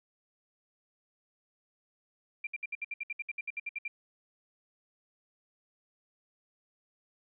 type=tone bursts; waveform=sine; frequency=2375 Hz; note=D7; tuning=19 cents sharp; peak=-33 dBFS; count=16; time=2.44-3.88 s; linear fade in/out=5 ms; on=30 ms; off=64 ms; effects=none